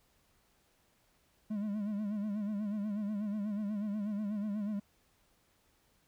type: tone with vibrato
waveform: triangle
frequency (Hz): 207.7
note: G#3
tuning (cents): 0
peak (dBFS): -31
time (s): 1.5-4.8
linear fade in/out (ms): 10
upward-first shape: sine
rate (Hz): 8.2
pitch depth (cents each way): 75
effects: pink hiss -71 dBFS RMS until 6.07 s